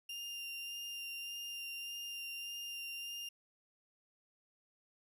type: tone with vibrato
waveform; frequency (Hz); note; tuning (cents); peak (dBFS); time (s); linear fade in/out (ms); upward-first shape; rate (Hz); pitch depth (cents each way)
35% pulse; 2794; F7; 0; -40; 0.09-3.29; 5; sine; 1.7; 11
effects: none